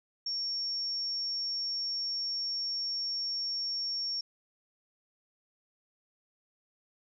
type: tone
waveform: sine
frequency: 5500 Hz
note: F8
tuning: 27 cents flat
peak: -31 dBFS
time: 0.26-4.21 s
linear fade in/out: 5 ms
effects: none